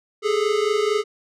square tone pair together, 409.3 / 433.6 Hz, G#4 / A4, -25 / -25 cents, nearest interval minor second, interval 100 cents, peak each -22 dBFS, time 0.22-1.04 s, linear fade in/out 50 ms, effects low-pass 6000 Hz 12 dB/octave

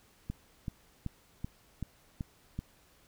click train, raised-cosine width 5 ms, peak -23 dBFS, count 7, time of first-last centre 0.3-2.59 s, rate 2.62 Hz, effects pink hiss -64 dBFS RMS until 3.07 s

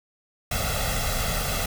pink noise with comb filter, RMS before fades -26 dBFS, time 0.51-1.66 s, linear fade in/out 5 ms, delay 1.5 ms, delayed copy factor +0.85, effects none

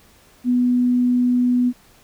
sine tone, 246.9 Hz, B3, in tune, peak -14 dBFS, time 0.44-1.73 s, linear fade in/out 50 ms, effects pink hiss -52 dBFS RMS until 2.03 s

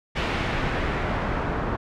pink noise with low-pass filter sweep, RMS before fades -26 dBFS, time 0.15-1.77 s, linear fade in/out 20 ms, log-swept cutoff 2900 to 1200 Hz, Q 1.1, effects none

